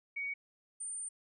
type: tone pair in turn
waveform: sine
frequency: 2245 / 8980 Hz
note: C#7 / C#9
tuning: +21 / +21 cents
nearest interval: 2 octaves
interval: 2400 cents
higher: second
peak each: -35 / -38 dBFS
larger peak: first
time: 0.16-0.34 / 0.8-1.09 s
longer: second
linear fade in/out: 10 ms
effects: none